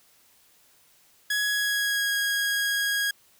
sawtooth tone with pitch glide, 1675 to 1644.3 Hz, G#6 to G#6, +14 to -18 cents, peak -20 dBFS, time 1.3-3.11 s, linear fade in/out 5 ms, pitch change -32 cents, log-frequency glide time 1.43-2.15 s, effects white hiss -60 dBFS RMS until 3.39 s

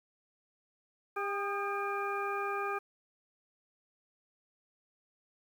harmonic tone with a mistuned harmonic, 400.1 Hz, G4, 35 cents sharp, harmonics 1 / 2 / 3 / 4 / 6, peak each -37 / -39 / -36 / -41 / -43 dBFS, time 1.16-2.79 s, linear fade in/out 10 ms, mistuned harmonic 3, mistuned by +36 cents, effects 10-bit

